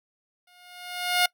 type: tone with exponential growth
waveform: 10% pulse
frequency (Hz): 716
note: F5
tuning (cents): +43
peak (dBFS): -9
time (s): 0.47-1.26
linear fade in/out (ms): 5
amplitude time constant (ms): 170
effects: noise-tail reverb RT60 0.1 s tail -23 dB re dry